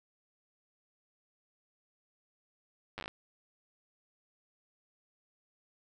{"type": "slowing click train", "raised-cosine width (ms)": 0.3, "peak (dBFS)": -24, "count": 8, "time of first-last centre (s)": [2.98, 3.08], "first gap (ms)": 9, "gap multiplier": 1.15, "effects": []}